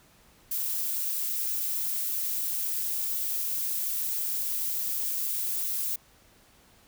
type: noise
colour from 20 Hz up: violet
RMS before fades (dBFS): -30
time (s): 0.51-5.96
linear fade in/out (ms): 5
effects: pink hiss -59 dBFS RMS until 6.87 s